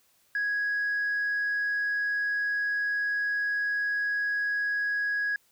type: tone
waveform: sine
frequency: 1661.2 Hz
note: G#6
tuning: in tune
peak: -24 dBFS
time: 0.35-5.36 s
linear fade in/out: 2 ms
effects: tanh soft clip ceiling -23 dBFS + white hiss -66 dBFS RMS until 5.51 s